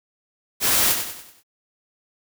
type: noise with echo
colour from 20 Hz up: white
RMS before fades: -19 dBFS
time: 0.6-0.96 s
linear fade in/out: 50 ms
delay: 95 ms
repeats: 5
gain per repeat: -7 dB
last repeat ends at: 1.435 s
effects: none